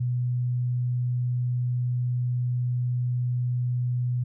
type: tone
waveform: sine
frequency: 123.47 Hz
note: B2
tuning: in tune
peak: -23 dBFS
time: 0-4.24 s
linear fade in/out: 10 ms
effects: none